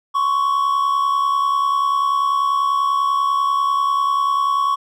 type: tone pair together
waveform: triangle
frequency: 1046.5 / 1116.7 Hz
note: C6 / C#6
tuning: 0 / +12 cents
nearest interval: minor second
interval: 112 cents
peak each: -22 / -14 dBFS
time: 0.14-4.76 s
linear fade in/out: 20 ms
effects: none